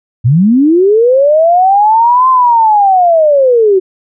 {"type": "linear two-way sweep", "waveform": "sine", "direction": "up then down", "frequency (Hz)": [107.8, 1046.5, 364.7], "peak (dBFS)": -4, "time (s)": [0.24, 3.8], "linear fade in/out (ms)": 20, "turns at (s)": 2.29, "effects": []}